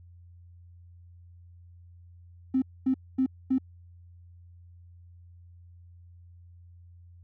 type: tone bursts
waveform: triangle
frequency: 261.6 Hz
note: C4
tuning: in tune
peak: -17 dBFS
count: 4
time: 2.54-3.584 s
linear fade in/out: 10 ms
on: 81 ms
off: 240 ms
effects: tanh soft clip ceiling -19 dBFS + added 87 Hz sine -49 dBFS peak until 7.23 s